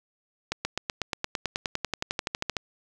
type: accelerating click train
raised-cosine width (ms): 0.2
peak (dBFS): -10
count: 22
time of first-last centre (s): 0.52-2.568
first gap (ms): 130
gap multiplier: 0.97
effects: none